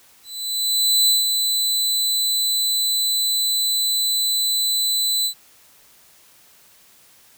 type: tone with ADSR envelope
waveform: sawtooth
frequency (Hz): 4000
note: B7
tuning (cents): +21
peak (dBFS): -10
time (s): 0.23-5.34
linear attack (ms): 850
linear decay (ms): 160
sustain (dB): -5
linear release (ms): 86
effects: white hiss -52 dBFS RMS until 7.37 s